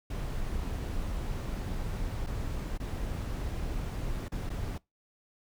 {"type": "noise with dropouts", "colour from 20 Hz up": "brown", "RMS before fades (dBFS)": -34, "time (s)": [0.1, 4.78], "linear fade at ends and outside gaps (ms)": 5, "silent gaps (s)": [[2.265, 2.269], [2.778, 2.799], [4.283, 4.319], [4.494, 4.5]], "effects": ["noise-tail reverb RT60 0.2 s tail -23 dB re dry"]}